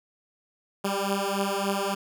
10% pulse beating tone pair, 196 / 199.5 Hz, G3 / G3, 0 / +31 cents, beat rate 3.5 Hz, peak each -20 dBFS, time 0.84-1.95 s, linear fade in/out 10 ms, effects none

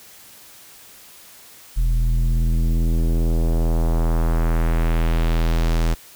square tone with low-pass filter sweep, 41.17 Hz, E1, 1 cent flat, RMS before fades -18 dBFS, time 1.76-5.95 s, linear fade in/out 20 ms, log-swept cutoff 90 to 7600 Hz, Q 1.1, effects white hiss -45 dBFS RMS until 6.15 s

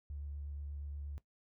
triangle tone with vibrato, 72 Hz, D2, 34 cents flat, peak -37 dBFS, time 0.1-1.18 s, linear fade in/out 0 ms, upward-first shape sine, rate 8.4 Hz, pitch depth 16 cents each way, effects noise-tail reverb RT60 0.1 s tail -19 dB re dry + tanh soft clip ceiling -38 dBFS

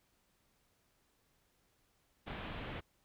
pink low-pass noise, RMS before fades -44 dBFS, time 2.26-2.81 s, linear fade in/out 20 ms, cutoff 3500 Hz, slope 48 dB/octave, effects pink hiss -75 dBFS RMS until 3.04 s

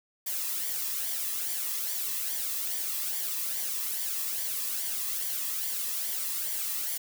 blue noise with flanger, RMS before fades -32 dBFS, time 0.26-6.98 s, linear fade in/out 10 ms, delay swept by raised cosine 0.75 to 1.37 ms, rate 2.4 Hz, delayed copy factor -0.55, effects none

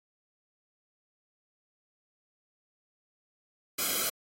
white noise with comb filter, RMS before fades -30 dBFS, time 3.78-4.1 s, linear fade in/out 10 ms, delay 1.1 ms, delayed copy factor -0.9, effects AAC 48 kbps

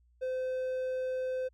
triangle tone, 514 Hz, C5, 31 cents flat, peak -29 dBFS, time 0.21-1.49 s, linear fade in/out 20 ms, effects added 60 Hz sine -63 dBFS peak until 1.53 s

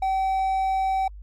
triangle tone, 767 Hz, G5, 38 cents flat, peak -19 dBFS, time 0.02-1.08 s, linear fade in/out 5 ms, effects added 50 Hz sine -38 dBFS peak until 1.22 s + Opus 32 kbps

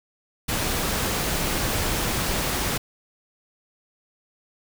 pink noise, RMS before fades -25 dBFS, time 0.48-2.78 s, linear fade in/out 10 ms, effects none

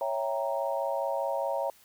sine chord, C# diminished seventh, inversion none, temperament equal, 554.4 / 659.3 / 784 / 932.3 Hz, C#5 / E5 / G5 / Bb5, 0 / 0 / 0 / 0 cents, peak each -31 / -33 / -36 / -34 dBFS, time 0.01-1.7 s, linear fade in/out 2 ms, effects white hiss -59 dBFS RMS until 1.84 s

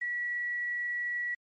sine tone with quantisation, 1936 Hz, B6, 35 cents flat, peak -30 dBFS, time 0.01-1.35 s, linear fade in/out 10 ms, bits 10, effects MP3 32 kbps

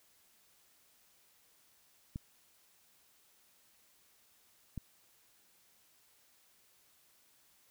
clicks, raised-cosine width 5 ms, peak -27 dBFS, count 2, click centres 2.159 / 4.777 s, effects white hiss -68 dBFS RMS until 7.7 s

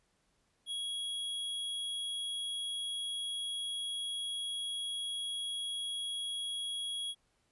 square tone, 3320 Hz, G#7, 1 cent flat, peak -36 dBFS, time 0.66-7.15 s, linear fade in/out 50 ms, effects pink hiss -75 dBFS RMS until 7.51 s + resampled to 24000 Hz

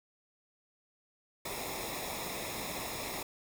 pink noise with comb filter, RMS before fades -39 dBFS, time 1.45-3.23 s, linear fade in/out 5 ms, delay 0.66 ms, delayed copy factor -0.7, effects none

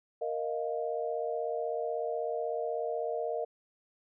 sine chord, Bb suspended fourth, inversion none, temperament equal, 466.2 / 622.3 / 698.5 Hz, Bb4 / Eb5 / F5, 0 / 0 / 0 cents, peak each -34 / -35 / -37 dBFS, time 0.21-3.45 s, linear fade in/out 10 ms, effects none

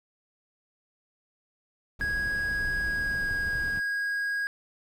brown noise, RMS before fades -37 dBFS, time 1.99-3.8 s, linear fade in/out 10 ms
triangle tone with pitch glide, 1653 to 1641.6 Hz, G#6 to G#6, -9 to -21 cents, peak -25 dBFS, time 2.01-4.47 s, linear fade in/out 0 ms, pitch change -12 cents, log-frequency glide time 2.78-3.29 s
effects none

